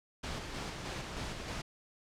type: noise with tremolo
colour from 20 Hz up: pink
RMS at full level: -39 dBFS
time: 0.23-1.62 s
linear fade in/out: 10 ms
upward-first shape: square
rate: 3.2 Hz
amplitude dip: 30%
effects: low-pass 6000 Hz 12 dB/octave